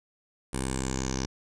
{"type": "tone with low-pass filter sweep", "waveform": "10% pulse", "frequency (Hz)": 65.41, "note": "C2", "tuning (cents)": 0, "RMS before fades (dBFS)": -31, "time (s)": [0.53, 1.26], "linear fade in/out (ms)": 5, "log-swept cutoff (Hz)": [9300, 5800], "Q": 7.1, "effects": []}